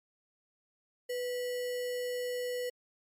sine tone with sample-and-hold, 495 Hz, B4, 4 cents sharp, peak -32 dBFS, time 1.09-2.7 s, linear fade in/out 10 ms, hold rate 2450 Hz, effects MP3 64 kbps

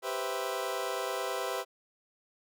25% pulse chord, C major seventh, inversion second, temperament equal, 392 / 493.9 / 523.3 / 659.3 Hz, G4 / B4 / C5 / E5, 0 / 0 / 0 / 0 cents, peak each -34 dBFS, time 0.02-1.65 s, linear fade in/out 50 ms, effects none

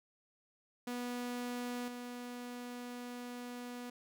sawtooth tone with level steps, 244.5 Hz, B3, 17 cents flat, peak -34 / -39 dBFS, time 0.87-3.9 s, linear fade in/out 5 ms, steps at 1.88 s, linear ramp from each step 2 ms, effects none

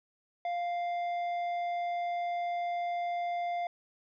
sine tone with tanh clipping, 698.5 Hz, F5, in tune, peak -32 dBFS, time 0.45-3.67 s, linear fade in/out 2 ms, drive 8 dB, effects none

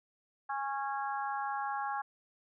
harmonic tone, 275 Hz, C#4, 14 cents flat, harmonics 3 / 4 / 5 / 6, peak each -35 / -39 / -42 / -43 dBFS, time 0.49-2.02 s, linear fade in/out 10 ms, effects none

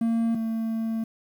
triangle tone pair in turn, 228.9 / 224.7 Hz, A#3 / A3, -31 / +37 cents, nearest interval unison, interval 32 cents, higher first, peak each -19 / -23 dBFS, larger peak first, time 0.01-0.35 / 0.35-1.04 s, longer second, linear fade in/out 5 ms, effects 9-bit

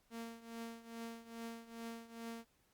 sawtooth tone with tremolo, 230 Hz, A#3, 23 cents flat, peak -39 dBFS, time 0.1-2.45 s, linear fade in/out 50 ms, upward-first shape triangle, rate 2.4 Hz, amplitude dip 85%, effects pink hiss -75 dBFS RMS until 2.73 s + Opus 48 kbps

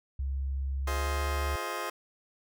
sine tone with pitch glide, 67.7 to 71.15 Hz, C#2 to C#2, -40 to +46 cents, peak -29 dBFS, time 0.19-1.56 s, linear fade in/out 5 ms, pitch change +86 cents, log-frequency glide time 0.87-1.12 s
15% pulse chord, F minor seventh, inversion none, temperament just, 349.2 / 419.1 / 523.8 / 628.6 Hz, F4 / Ab4 / C5 / Eb5, 0 / +16 / +2 / +18 cents, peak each -33 dBFS, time 0.87-1.9 s, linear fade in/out 5 ms
effects none

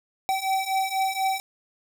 square beating tone pair, 766 / 770.1 Hz, G5 / G5, -40 / -31 cents, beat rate 4.1 Hz, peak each -28 / -26 dBFS, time 0.29-1.4 s, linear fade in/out 0 ms, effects none

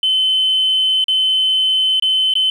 sine tone with dropouts, 3055 Hz, G7, 45 cents flat, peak -11 dBFS, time 0.03-2.5 s, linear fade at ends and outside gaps 2 ms, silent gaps 1.042-1.082 / 1.998-2.023 / 2.338-2.353 s, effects tanh soft clip ceiling -8 dBFS + 8-bit

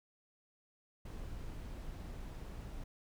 brown noise, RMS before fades -45 dBFS, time 1.05-2.84 s, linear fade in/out 5 ms, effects none

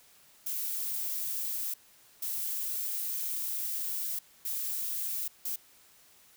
violet noise bursts at uneven times, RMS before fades -34 dBFS, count 4, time 0.46-1.74 / 2.22-4.19 / 4.45-5.28 / 5.45-5.56 s, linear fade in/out 5 ms, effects white hiss -60 dBFS RMS until 6.36 s

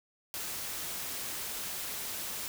white noise, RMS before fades -38 dBFS, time 0.34-2.48 s, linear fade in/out 0 ms, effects none

